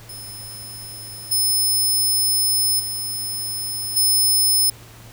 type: tone with level steps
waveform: 5% pulse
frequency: 5200 Hz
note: E8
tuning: 24 cents flat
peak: -28 / -11 / -19 / -9 dBFS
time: 0.09-4.7 s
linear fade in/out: 5 ms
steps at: 1.31 / 2.79 / 3.96 s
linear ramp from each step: 10 ms
effects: added 114 Hz sine -43 dBFS peak until 5.12 s + pink hiss -45 dBFS RMS until 5.12 s